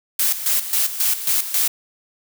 blue noise with tremolo, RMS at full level -18 dBFS, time 0.19-1.68 s, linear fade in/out 5 ms, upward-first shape square, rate 3.7 Hz, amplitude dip 70%, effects none

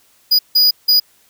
square tone bursts at uneven times, 4921 Hz, D#8, 20 cents flat, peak -9 dBFS, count 3, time 0.31-0.39 / 0.55-0.71 / 0.88-1 s, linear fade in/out 10 ms, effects white hiss -54 dBFS RMS until 1.29 s

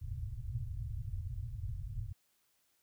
white low-pass noise, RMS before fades -40 dBFS, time 0.01-2.13 s, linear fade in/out 10 ms, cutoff 130 Hz, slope 96 dB/octave, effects white hiss -75 dBFS RMS until 2.82 s

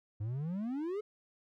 triangle exponential sweep, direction up, 100.1 to 437.5 Hz, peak -32 dBFS, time 0.2-1.01 s, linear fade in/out 10 ms, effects none

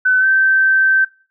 sine tone with pitch glide, 1512 to 1551.8 Hz, F#6 to G6, +37 to -18 cents, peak -10 dBFS, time 0.05-1.05 s, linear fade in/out 10 ms, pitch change +45 cents, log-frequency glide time 0.19-0.26 s, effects noise-tail reverb RT60 0.4 s tail -21 dB re dry

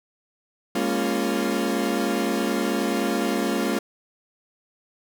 30% pulse chord, Bb minor seventh, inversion third, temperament equal with one note detuned, 203.6 / 233.1 / 277.2 / 349.2 Hz, Ab3 / Bb3 / Db4 / F4, -34 / 0 / 0 / 0 cents, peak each -25 dBFS, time 0.75-3.79 s, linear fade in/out 5 ms, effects none

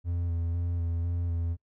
triangle tone with vibrato, 85.4 Hz, F2, 38 cents flat, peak -25 dBFS, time 0.04-1.57 s, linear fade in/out 50 ms, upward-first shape square, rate 2 Hz, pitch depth 20 cents each way, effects noise-tail reverb RT60 0.1 s tail -25 dB re dry

